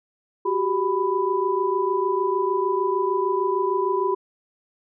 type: tone cluster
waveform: sine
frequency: 369.8 / 396.4 / 993 Hz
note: F#4 / G4 / B5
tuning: -1 / +19 / +9 cents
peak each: -24 dBFS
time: 0.45-4.15 s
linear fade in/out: 10 ms
effects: none